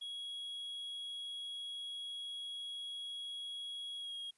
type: tone with pitch glide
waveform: triangle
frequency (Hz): 3322 to 3278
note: G#7 to G#7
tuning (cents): 0 to -23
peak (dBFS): -40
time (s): 0.01-4.31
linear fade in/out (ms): 10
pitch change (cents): -23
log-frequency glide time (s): 3.98-4.14
effects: white hiss -75 dBFS RMS until 4.37 s + resampled to 24000 Hz